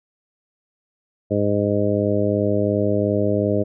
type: harmonic tone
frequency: 102.8 Hz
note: G#2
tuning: 17 cents flat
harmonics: 1 / 2 / 3 / 4 / 5 / 6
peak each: -24 / -24 / -24 / -24 / -24 / -24 dBFS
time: 1.3-3.64 s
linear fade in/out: 20 ms
effects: none